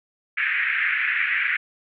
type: band-pass noise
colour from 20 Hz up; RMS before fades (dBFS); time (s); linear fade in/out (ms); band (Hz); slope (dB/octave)
pink; -23; 0.37-1.57; 10; 1600 to 2400; 48
effects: none